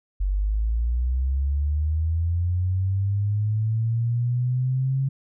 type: linear sweep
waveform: sine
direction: up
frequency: 46.25 to 136.1 Hz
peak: -20 dBFS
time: 0.2-5.09 s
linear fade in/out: 10 ms
effects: none